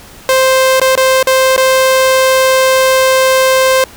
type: tone with dropouts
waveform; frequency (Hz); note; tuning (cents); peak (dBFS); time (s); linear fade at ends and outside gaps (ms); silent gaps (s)
sawtooth; 523.3; C5; 0; -3; 0.29-3.84; 1; 0.798-0.815 / 0.954-0.975 / 1.228-1.271 / 1.564-1.577
effects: pink hiss -36 dBFS RMS until 3.96 s